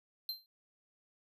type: tone with exponential decay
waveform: square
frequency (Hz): 4133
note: C8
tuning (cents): -22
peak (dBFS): -33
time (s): 0.29-0.46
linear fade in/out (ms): 1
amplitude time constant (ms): 36
effects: none